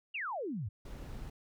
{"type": "exponential sweep", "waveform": "sine", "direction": "down", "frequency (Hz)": [2946, 88.5], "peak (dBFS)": -35, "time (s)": [0.14, 0.69], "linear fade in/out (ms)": 10}
{"type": "noise", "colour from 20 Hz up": "brown", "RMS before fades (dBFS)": -44, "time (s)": [0.85, 1.3], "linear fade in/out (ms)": 5}
{"effects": []}